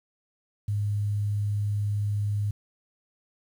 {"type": "tone with quantisation", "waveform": "sine", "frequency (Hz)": 103.1, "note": "G#2", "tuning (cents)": -12, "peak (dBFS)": -24, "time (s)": [0.68, 2.51], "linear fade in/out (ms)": 5, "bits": 9, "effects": []}